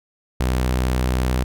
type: tone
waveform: sawtooth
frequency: 63 Hz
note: B1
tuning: 35 cents sharp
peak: -14 dBFS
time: 0.4-1.44 s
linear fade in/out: 5 ms
effects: none